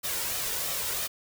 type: noise with flanger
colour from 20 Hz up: white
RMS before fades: -31 dBFS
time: 0.03-1.08 s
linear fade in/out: 20 ms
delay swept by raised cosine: 1.6 to 2.16 ms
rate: 3 Hz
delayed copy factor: +0.5
effects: none